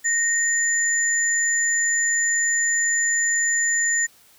sine tone pair together, 1857 / 7042 Hz, A#6 / A8, -7 / 0 cents, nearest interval octave + major seventh, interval 2307 cents, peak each -21 dBFS, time 0.04-4.07 s, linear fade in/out 20 ms, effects white hiss -54 dBFS RMS until 4.38 s

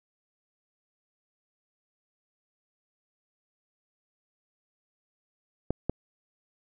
clicks, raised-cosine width 2 ms, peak -13 dBFS, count 2, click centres 5.706 / 5.896 s, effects none

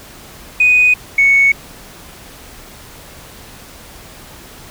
sine tone pair in turn, 2489 / 2217 Hz, D#7 / C#7, 0 / 0 cents, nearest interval major second, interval 200 cents, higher first, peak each -6 dBFS, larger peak neither, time 0.6-0.94 / 1.18-1.52 s, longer neither, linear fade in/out 5 ms, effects tanh soft clip ceiling -2 dBFS + pink hiss -37 dBFS RMS until 4.7 s

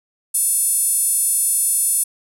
5% pulse tone with high-pass filter, 875 Hz, A5, 10 cents flat, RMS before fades -18 dBFS, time 0.34-2.04 s, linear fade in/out 10 ms, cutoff 10000 Hz, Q 5.3, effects none

